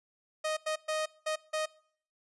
sawtooth tone bursts at uneven times, 622.3 Hz, D#5, in tune, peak -26 dBFS, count 5, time 0.44-0.57 / 0.66-0.76 / 0.88-1.06 / 1.26-1.36 / 1.53-1.66 s, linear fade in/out 10 ms, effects noise-tail reverb RT60 0.6 s tail -23 dB re dry + resampled to 24000 Hz

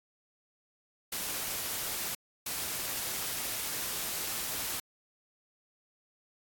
white noise bursts at uneven times, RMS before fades -35 dBFS, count 2, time 1.12-2.15 / 2.46-4.8 s, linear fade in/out 5 ms, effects AAC 64 kbps

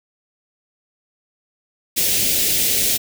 white band-stop noise, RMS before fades -18 dBFS, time 1.96-2.98 s, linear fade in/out 20 ms, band 560 to 2200 Hz, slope 24 dB/octave, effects none

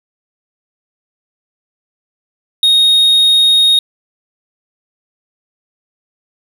triangle tone, 3729 Hz, A#7, in tune, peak -5 dBFS, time 2.63-3.79 s, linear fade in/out 2 ms, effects none

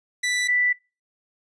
sawtooth / sine tone pair in turn, 1975.5 / 1975.5 Hz, B6 / B6, 0 / 0 cents, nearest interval unison, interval 0 cents, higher neither, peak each -18 dBFS, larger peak neither, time 0.23-0.48 / 0.48-0.73 s, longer neither, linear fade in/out 10 ms, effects noise-tail reverb RT60 0.3 s tail -23 dB re dry + resampled to 22050 Hz

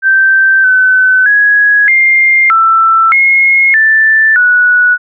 sine tone with pitch steps, 1558 / 1515 / 1667 / 2111 / 1332 / 2158 / 1766 / 1470 Hz, G6 / F#6 / G#6 / C7 / E6 / C#7 / A6 / F#6, -11 / +40 / +6 / +15 / +18 / -47 / +6 / -12 cents, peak -4 dBFS, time 0.02-4.98 s, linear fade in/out 50 ms, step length 620 ms, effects none

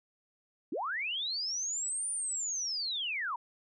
sine linear two-way sweep, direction up then down, 235.8 to 9397 to 895 Hz, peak -32 dBFS, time 0.72-3.36 s, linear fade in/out 5 ms, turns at 2.1 s, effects none

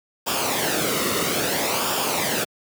pink noise with flanger, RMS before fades -23 dBFS, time 0.26-2.45 s, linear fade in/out 20 ms, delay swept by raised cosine 0.48 to 1.25 ms, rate 0.6 Hz, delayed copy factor -0.6, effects high-pass 150 Hz 12 dB/octave

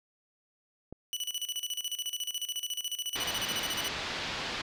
click, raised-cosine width 2 ms, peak -29 dBFS, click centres 0.926 s
sawtooth tone with tremolo, 2960 Hz, F#7, in tune, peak -28 dBFS, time 1.13-3.88 s, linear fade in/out 0 ms, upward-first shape square, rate 14 Hz, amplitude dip 80%
white low-pass noise, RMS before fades -36 dBFS, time 3.15-4.62 s, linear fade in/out 10 ms, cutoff 4400 Hz, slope 24 dB/octave
effects none

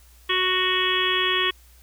harmonic tone, 370 Hz, F#4, in tune, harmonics 1 / 3 / 4 / 5 / 6 / 7 / 8 / 9, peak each -28 / -27 / -35 / -26 / -32 / -29 / -28 / -25 dBFS, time 0.29-1.51 s, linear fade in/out 10 ms, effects added 60 Hz sine -50 dBFS peak until 1.82 s + white hiss -56 dBFS RMS until 1.82 s

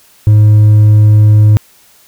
sine tone with hard clipping, 106 Hz, G#2, 36 cents sharp, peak -3 dBFS, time 0.27-1.57 s, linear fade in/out 0 ms, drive 2 dB, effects white hiss -45 dBFS RMS until 2.07 s

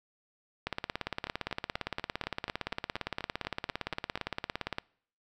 two click trains, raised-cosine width 0.3 ms, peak -16 / -21 dBFS, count 73 / 13, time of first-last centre 0.67-4.784 / 1.27-4.176 s, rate 17.5 / 4.13 Hz, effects noise-tail reverb RT60 0.6 s tail -25 dB re dry

